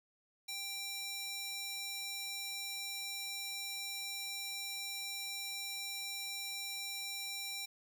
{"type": "tone with high-pass filter", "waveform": "square", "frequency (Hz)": 788, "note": "G5", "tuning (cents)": 9, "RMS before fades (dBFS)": -42, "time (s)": [0.48, 7.66], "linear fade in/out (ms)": 10, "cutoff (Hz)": 3300, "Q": 0.98, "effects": []}